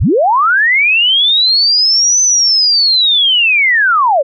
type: linear two-way sweep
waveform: sine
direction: up then down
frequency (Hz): 32 to 6140 to 514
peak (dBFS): -7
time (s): 0-4.23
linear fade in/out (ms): 20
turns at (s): 2.22
effects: none